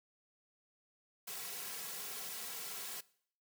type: noise with comb filter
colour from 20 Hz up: white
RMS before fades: -44 dBFS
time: 1.27-3.01 s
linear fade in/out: 10 ms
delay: 3.3 ms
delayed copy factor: -0.85
effects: noise-tail reverb RT60 0.6 s tail -21 dB re dry + high-pass 200 Hz 12 dB/octave